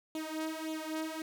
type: tone with flanger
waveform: sawtooth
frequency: 315.7 Hz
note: D#4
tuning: 25 cents sharp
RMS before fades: -38 dBFS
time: 0.15-1.22 s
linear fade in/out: 2 ms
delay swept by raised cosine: 0.28 to 3.18 ms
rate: 1.8 Hz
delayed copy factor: +0.8
effects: none